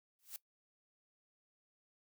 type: noise with exponential growth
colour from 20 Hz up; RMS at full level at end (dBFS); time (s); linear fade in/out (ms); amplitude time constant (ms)
blue; -42; 0.19-0.36; 0; 36
effects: noise-tail reverb RT60 0.1 s tail -18 dB re dry